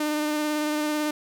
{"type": "tone with vibrato", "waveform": "sawtooth", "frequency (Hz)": 301.5, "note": "D4", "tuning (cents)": 46, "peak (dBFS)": -20, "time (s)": [0, 1.11], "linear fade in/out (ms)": 5, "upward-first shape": "square", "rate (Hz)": 18, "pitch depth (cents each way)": 13, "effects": []}